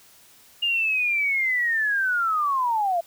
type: linear sweep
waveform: sine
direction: down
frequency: 2842 to 659.3 Hz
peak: -20 dBFS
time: 0.62-3.01 s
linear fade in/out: 10 ms
effects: white hiss -53 dBFS RMS until 3.06 s